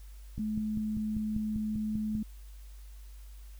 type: click train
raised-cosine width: 5 ms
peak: -25 dBFS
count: 10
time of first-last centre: 0.38-2.152 s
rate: 5.08 Hz
type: tone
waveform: sine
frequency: 214.8 Hz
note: A3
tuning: 41 cents flat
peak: -30 dBFS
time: 0.39-2.23 s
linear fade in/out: 5 ms
effects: added 50 Hz sine -45 dBFS peak until 3.59 s + white hiss -62 dBFS RMS until 3.59 s